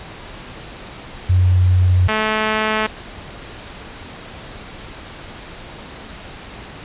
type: tone pair in turn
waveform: sine / 5% pulse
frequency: 91.1 / 216.7 Hz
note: F#2 / A3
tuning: -26 / -26 cents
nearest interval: octave + minor third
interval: 1500 cents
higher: second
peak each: -10 / -5 dBFS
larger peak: second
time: 1.29-2.08 / 2.08-2.87 s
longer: neither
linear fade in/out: 10 ms
effects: pink hiss -35 dBFS RMS until 6.84 s + resampled to 8000 Hz